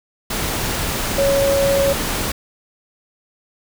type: tone in noise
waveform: sine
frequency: 554 Hz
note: C#5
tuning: 1 cent flat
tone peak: -14 dBFS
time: 1.18-1.93 s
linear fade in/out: 5 ms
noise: pink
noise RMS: -22 dBFS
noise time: 0.3-2.32 s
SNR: +5 dB
effects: none